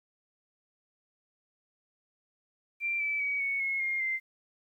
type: tone with pitch steps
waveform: sine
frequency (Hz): 2361 / 2312 / 2265 / 2218 / 2173 / 2128 / 2084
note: D7 / D7 / C#7 / C#7 / C#7 / C7 / C7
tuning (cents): +9 / -28 / +37 / 0 / -35 / +29 / -7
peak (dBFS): -28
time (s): 2.8-4.2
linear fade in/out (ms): 50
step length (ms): 200
effects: 11-bit